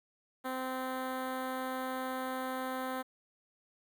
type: tone with notch filter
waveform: 10% pulse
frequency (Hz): 259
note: C4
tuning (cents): -17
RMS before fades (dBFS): -37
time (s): 0.44-3.03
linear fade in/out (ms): 20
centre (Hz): 5500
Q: 0.59
effects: 11-bit